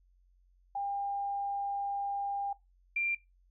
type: tone pair in turn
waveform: sine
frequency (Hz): 801 / 2375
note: G5 / D7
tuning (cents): +37 / +19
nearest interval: octave + perfect fifth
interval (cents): 1882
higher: second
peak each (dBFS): -32 / -28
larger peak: second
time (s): 0.75-2.53 / 2.96-3.15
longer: first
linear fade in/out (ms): 5
effects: noise-tail reverb RT60 0.2 s tail -20 dB re dry + added 45 Hz sine -63 dBFS peak until 3.5 s